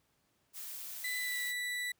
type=noise; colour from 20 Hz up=blue; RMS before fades=-44 dBFS; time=0.53-1.54 s; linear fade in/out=50 ms
type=tone with pitch glide; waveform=35% pulse; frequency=2000 to 1967.9 Hz; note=B6 to B6; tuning=+21 to -7 cents; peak=-33 dBFS; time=1.04-1.92 s; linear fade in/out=5 ms; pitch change=-28 cents; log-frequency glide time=1.17-1.39 s
effects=pink hiss -75 dBFS RMS until 1.99 s + high-pass 60 Hz 12 dB/octave